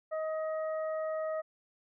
harmonic tone, 630 Hz, D#5, 21 cents sharp, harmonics 1 / 2 / 3, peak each -32 / -42 / -49 dBFS, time 0.11-1.42 s, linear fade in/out 20 ms, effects none

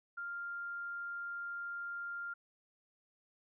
sine tone, 1396.9 Hz, F6, in tune, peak -39 dBFS, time 0.17-2.34 s, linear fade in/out 10 ms, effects none

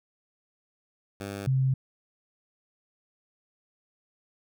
10% pulse / sine tone pair in turn, 100 / 131.99 Hz, G2 / C3, +35 / +16 cents, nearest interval perfect fourth, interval 481 cents, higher second, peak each -26 / -21 dBFS, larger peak second, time 1.2-1.47 / 1.47-1.74 s, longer neither, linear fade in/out 5 ms, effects none

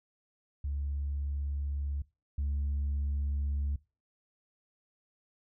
sine tone pair in turn, 71 / 71 Hz, C#2 / C#2, +42 / +42 cents, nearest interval unison, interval 0 cents, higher neither, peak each -30 / -27 dBFS, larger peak second, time 0.64-2.02 / 2.38-3.76 s, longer neither, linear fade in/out 5 ms, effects noise-tail reverb RT60 0.3 s tail -23 dB re dry + tanh soft clip ceiling -27 dBFS

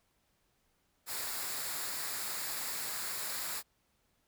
white noise with comb filter, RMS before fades -38 dBFS, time 1.06-3.63 s, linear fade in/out 50 ms, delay 0.33 ms, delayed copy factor -0.5, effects pink hiss -75 dBFS RMS until 4.27 s

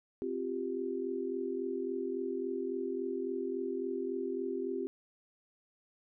sine chord, C suspended fourth, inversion none, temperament just, 261.6 / 348.8 / 392.4 Hz, C4 / F4 / G4, 0 / -2 / +2 cents, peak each -39 / -38 / -36 dBFS, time 0.22-4.87 s, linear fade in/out 0 ms, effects none

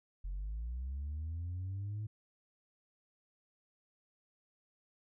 sine linear sweep, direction up, 43.21 to 108.5 Hz, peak -35 dBFS, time 0.24-2.07 s, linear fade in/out 10 ms, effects tanh soft clip ceiling -35 dBFS

